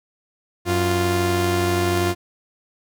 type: tone pair together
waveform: sawtooth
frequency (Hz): 92.49 / 349.2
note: F#2 / F4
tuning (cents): 0 / 0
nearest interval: octave + major seventh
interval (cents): 2300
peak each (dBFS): -18 / -16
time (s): 0.65-2.15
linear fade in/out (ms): 50
effects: none